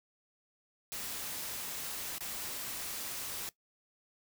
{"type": "noise with dropouts", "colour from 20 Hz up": "white", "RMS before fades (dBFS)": -40, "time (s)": [0.92, 3.49], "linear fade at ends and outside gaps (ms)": 0, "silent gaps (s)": [2.182, 2.207], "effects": ["noise-tail reverb RT60 0.1 s tail -18 dB re dry"]}